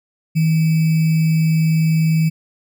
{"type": "tone with sample-and-hold", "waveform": "sine", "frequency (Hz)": 160.3, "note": "E3", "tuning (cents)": -48, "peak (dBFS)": -12, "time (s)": [0.35, 2.3], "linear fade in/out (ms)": 20, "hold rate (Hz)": 2450, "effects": []}